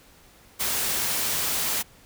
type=noise; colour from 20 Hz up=white; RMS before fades=-26 dBFS; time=0.59-1.83 s; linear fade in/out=20 ms; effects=pink hiss -54 dBFS RMS until 2.05 s